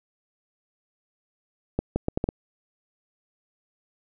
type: accelerating click train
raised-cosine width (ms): 2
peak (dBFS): -10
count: 6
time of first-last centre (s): 1.79-2.289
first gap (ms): 170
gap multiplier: 0.73
effects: none